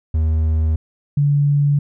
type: tone pair in turn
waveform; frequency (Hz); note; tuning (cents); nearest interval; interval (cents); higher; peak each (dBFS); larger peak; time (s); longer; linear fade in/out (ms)
triangle / sine; 79 / 143.89; D#2 / D3; +27 / -35; minor seventh; 1038; second; -12; neither; 0.14-0.76 / 1.17-1.79; neither; 5
effects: none